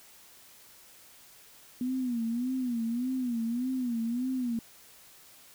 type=tone with vibrato; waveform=sine; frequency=243.4 Hz; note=B3; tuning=25 cents flat; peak=-28 dBFS; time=1.81-4.59 s; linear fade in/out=2 ms; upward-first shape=sine; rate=1.7 Hz; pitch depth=120 cents each way; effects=white hiss -55 dBFS RMS until 5.54 s